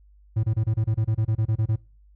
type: tone bursts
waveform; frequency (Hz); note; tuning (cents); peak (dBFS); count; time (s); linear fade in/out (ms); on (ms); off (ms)
triangle; 109.7; A2; -5; -17; 14; 0.36-1.761; 10; 75; 27
effects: noise-tail reverb RT60 0.4 s tail -25 dB re dry + added 50 Hz sine -51 dBFS peak until 2.15 s